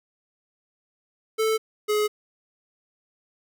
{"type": "tone pair in turn", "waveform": "square", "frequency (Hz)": [440, 421.7], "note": ["A4", "G#4"], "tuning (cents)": [0, 26], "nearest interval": "minor second", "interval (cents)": 74, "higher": "first", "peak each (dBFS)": -21, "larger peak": "neither", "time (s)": [[1.38, 1.58], [1.88, 2.08]], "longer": "neither", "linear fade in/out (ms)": 20, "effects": []}